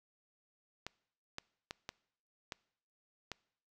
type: clicks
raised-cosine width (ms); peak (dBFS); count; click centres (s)
0.2; -23; 6; 0.866 / 1.384 / 1.709 / 1.891 / 2.522 / 3.317
effects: noise-tail reverb RT60 0.7 s tail -24 dB re dry